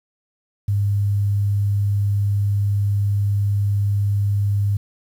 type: tone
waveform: sine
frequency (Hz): 101.2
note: G#2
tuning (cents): -44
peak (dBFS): -16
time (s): 0.68-4.77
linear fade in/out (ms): 5
effects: 8-bit